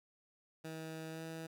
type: tone with pitch glide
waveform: 15% pulse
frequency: 160 to 162.23 Hz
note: D#3 to E3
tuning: +49 to -27 cents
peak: -37 dBFS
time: 0.64-1.47 s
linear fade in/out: 10 ms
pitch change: +24 cents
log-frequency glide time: 1.1-1.22 s
effects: none